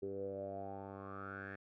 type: tone with low-pass filter sweep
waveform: 10% pulse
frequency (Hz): 97.9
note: G2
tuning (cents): -2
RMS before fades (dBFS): -45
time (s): 0.02-1.56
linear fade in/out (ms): 10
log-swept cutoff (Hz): 400 to 1800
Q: 8.2
effects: none